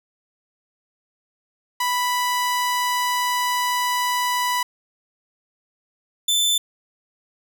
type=tone pair in turn; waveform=sawtooth; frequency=987.8 / 3530 Hz; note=B5 / A7; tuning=0 / +5 cents; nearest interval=octave + minor seventh; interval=2205 cents; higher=second; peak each=-16 / -14 dBFS; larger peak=second; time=1.8-4.63 / 6.28-6.58 s; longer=first; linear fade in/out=5 ms; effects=none